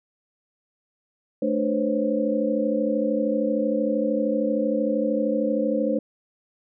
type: tone cluster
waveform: sine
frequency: 218.9 / 295.8 / 507 / 540 Hz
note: A3 / D4 / B4 / C#5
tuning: -9 / +13 / +45 / -45 cents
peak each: -26 dBFS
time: 1.42-5.99 s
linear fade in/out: 5 ms
effects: none